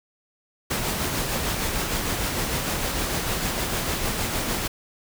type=noise with tremolo; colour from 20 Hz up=pink; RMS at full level=-25 dBFS; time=0.7-4.68 s; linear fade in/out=10 ms; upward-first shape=sine; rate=6.6 Hz; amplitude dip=30%; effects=none